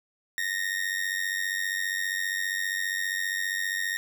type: tone with amplitude modulation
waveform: 40% pulse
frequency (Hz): 1854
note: A#6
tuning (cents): -10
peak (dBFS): -23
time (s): 0.38-3.97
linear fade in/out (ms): 0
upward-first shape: sine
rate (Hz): 95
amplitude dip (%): 75
effects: none